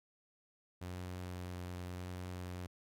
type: tone with vibrato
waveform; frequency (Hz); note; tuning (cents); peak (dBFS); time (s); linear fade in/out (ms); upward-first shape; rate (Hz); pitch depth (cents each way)
sawtooth; 90; F#2; -47; -38; 0.81-2.67; 10; sine; 0.92; 10
effects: AAC 64 kbps